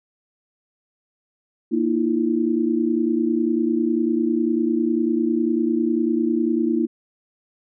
sine chord, Bb suspended fourth, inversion none, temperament equal with one note detuned, 233.1 / 311.1 / 341.1 Hz, Bb3 / Eb4 / F4, 0 / 0 / -41 cents, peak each -22 dBFS, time 1.71-6.87 s, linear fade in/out 20 ms, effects none

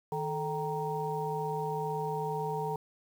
harmonic tone with a mistuned harmonic, 155.56 Hz, D#3, in tune, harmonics 1 / 3 / 5 / 6, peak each -37 / -35 / -38 / -36 dBFS, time 0.12-2.76 s, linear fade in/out 2 ms, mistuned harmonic 3, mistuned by -110 cents, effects 9-bit

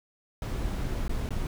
brown noise with dropouts, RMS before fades -30 dBFS, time 0.42-1.47 s, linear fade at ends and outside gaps 1 ms, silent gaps 1.08-1.094 / 1.29-1.306 s, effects none

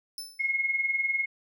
sawtooth tone with exponential decay, 5274 Hz, E8, in tune, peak -30 dBFS, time 0.18-0.53 s, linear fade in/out 1 ms, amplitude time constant 74 ms
sine tone with tremolo, 2162 Hz, C#7, 44 cents flat, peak -22 dBFS, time 0.39-1.26 s, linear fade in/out 20 ms, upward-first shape sine, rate 20 Hz, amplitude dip 65%
effects none

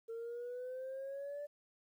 sine exponential sweep, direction up, 452.6 to 587.3 Hz, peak -39 dBFS, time 0.08-1.47 s, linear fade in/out 20 ms, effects tanh soft clip ceiling -39 dBFS + 12-bit

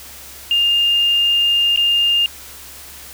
sine tone with dropouts, 2813 Hz, F7, 12 cents sharp, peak -12 dBFS, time 0.51-2.26 s, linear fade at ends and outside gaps 1 ms, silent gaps 1.761-1.774 s, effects added 68 Hz sine -46 dBFS peak until 3.13 s + white hiss -37 dBFS RMS until 3.13 s

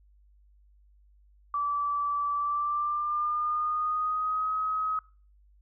sine tone with pitch glide, 1158 to 1270.1 Hz, D6 to D#6, -25 to +35 cents, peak -26 dBFS, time 1.54-4.99 s, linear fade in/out 2 ms, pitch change +160 cents, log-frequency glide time 2.34-4.53 s, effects noise-tail reverb RT60 0.4 s tail -22 dB re dry + added 50 Hz sine -57 dBFS peak until 5.61 s

